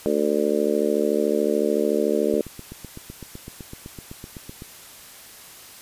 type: harmonic tone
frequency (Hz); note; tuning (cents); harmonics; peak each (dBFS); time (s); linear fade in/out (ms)
73.7; D2; +7; 3 / 4 / 5 / 6 / 7 / 8; -27 / -27 / -25 / -23 / -29 / -27; 0.06-2.41; 0
type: click train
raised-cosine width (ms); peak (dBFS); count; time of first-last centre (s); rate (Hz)
3; -23; 19; 2.34-4.621; 7.89
effects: white hiss -44 dBFS RMS until 5.81 s + resampled to 32000 Hz